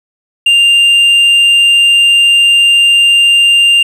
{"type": "tone with tanh clipping", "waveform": "sine", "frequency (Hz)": 2794, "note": "F7", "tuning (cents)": 0, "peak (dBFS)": -5, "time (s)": [0.46, 3.83], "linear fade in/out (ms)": 5, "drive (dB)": 4, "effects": []}